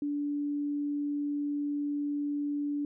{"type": "tone", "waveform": "sine", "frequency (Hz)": 290, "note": "D4", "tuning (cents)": -22, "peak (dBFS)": -29, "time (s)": [0.02, 2.85], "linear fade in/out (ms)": 2, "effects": []}